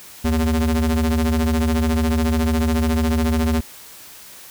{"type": "ring-modulated tone", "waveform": "square", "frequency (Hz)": 81, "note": "E2", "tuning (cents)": -30, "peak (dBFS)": -14, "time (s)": [0.24, 3.61], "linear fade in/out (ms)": 10, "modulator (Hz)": 155, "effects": ["white hiss -41 dBFS RMS until 4.5 s"]}